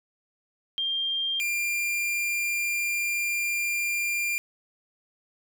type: tone pair in turn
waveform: sine / 45% pulse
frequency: 3192 / 2391 Hz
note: G7 / D7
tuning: +31 / +30 cents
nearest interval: perfect fourth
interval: 501 cents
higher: first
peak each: -25 dBFS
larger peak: neither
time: 0.78-1.4 / 1.4-4.38 s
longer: second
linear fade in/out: 0 ms
effects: none